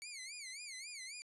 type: tone with vibrato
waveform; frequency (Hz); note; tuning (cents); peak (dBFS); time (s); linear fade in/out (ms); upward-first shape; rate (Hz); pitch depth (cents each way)
15% pulse; 2226; C#7; +7; -39; 0.02-1.22; 0; sine; 3.7; 170
effects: resampled to 24000 Hz